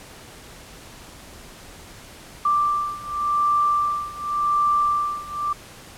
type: beating tone pair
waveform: sine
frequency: 1177 / 1177.89 Hz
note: D6 / D6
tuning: +3 / +5 cents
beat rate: 0.89 Hz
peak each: -23 / -21 dBFS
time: 2.45-5.53 s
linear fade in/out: 5 ms
effects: pink hiss -43 dBFS RMS until 5.97 s + low-pass 12000 Hz 12 dB/octave